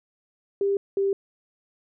sine tone pair in turn, 397.7 / 393.6 Hz, G4 / G4, +25 / +7 cents, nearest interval unison, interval 18 cents, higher first, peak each -20 dBFS, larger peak neither, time 0.61-0.77 / 0.97-1.13 s, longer neither, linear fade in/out 2 ms, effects none

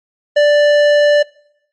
sine tone with tanh clipping, 587.3 Hz, D5, in tune, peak -9 dBFS, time 0.36-1.23 s, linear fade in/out 10 ms, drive 14 dB, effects noise-tail reverb RT60 0.8 s tail -24 dB re dry + MP3 48 kbps

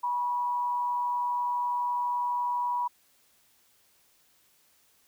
sine tone with frequency modulation, 974 Hz, B5, 24 cents flat, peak -26 dBFS, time 0.03-2.88 s, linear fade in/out 10 ms, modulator 136 Hz, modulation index 0.25, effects white hiss -65 dBFS RMS until 5.07 s

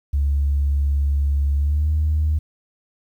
sine tone with pitch glide, 70.7 to 76.65 Hz, C#2 to D#2, +35 to -25 cents, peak -15 dBFS, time 0.13-2.39 s, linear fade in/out 10 ms, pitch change +140 cents, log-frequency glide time 1.56-1.89 s, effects tanh soft clip ceiling -12 dBFS + 9-bit

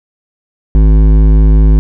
sine tone with hard clipping, 52.5 Hz, G#1, 19 cents sharp, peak -5 dBFS, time 0.75-1.79 s, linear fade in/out 0 ms, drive 12 dB, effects none

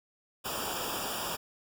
pink noise with comb filter, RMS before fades -35 dBFS, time 0.44-1.37 s, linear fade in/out 20 ms, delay 0.48 ms, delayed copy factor -0.9, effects none

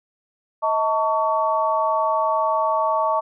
sine tone cluster, 636 / 894 / 1125 Hz, D#5 / A5 / C#6, +38 / +27 / +25 cents, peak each -22 dBFS, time 0.62-3.21 s, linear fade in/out 20 ms, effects none

